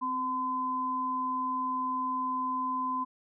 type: tone pair together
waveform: sine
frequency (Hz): 259.4 / 1020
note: C4 / C6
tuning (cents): -15 / -44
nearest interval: 2 octaves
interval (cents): 2371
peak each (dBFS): -37 / -29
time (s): 0.01-3.05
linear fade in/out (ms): 20
effects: none